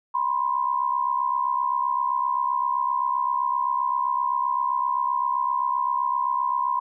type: tone pair together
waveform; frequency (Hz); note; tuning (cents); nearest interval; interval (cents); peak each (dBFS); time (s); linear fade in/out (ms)
sine; 978.8 / 1046.5; B5 / C6; -16 / 0; minor second; 116; -24; 0.14-6.8; 10
effects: none